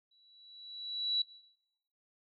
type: tone with exponential growth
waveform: sine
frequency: 3927 Hz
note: B7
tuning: 11 cents flat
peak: -27 dBFS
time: 0.11-1.22 s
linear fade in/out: 5 ms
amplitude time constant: 240 ms
effects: noise-tail reverb RT60 0.8 s tail -20 dB re dry